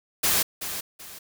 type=noise with echo; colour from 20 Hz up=white; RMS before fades=-22 dBFS; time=0.23-0.43 s; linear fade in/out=10 ms; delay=380 ms; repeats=2; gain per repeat=-10 dB; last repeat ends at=1.19 s; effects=none